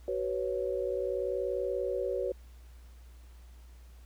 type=chord; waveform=sine; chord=F# suspended fourth; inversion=none; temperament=equal with one note detuned; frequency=377.3 / 493.9 / 554.4 Hz; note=F#4 / B4 / C#5; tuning=+34 / 0 / 0 cents; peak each=-34 dBFS; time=0.08-2.32 s; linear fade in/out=2 ms; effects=added 60 Hz sine -49 dBFS peak until 4.05 s + pink hiss -64 dBFS RMS until 4.05 s